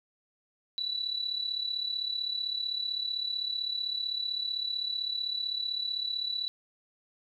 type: tone with amplitude modulation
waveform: sine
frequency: 3951 Hz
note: B7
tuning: in tune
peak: -27 dBFS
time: 0.78-6.48 s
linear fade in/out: 0 ms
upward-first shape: sine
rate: 35.7 Hz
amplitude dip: 70%
effects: 11-bit